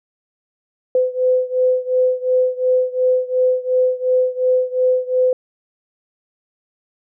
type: beating tone pair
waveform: sine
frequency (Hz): 507 / 509.8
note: B4 / C5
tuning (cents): +45 / -45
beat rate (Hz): 2.8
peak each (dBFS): -16 / -18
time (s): 0.95-5.33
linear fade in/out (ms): 2
effects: none